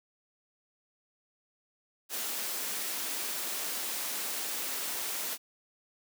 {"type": "high-pass noise", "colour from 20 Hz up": "white", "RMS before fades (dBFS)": -35, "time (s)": [2.09, 5.38], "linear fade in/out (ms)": 50, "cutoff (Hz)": 220, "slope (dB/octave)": 24, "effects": []}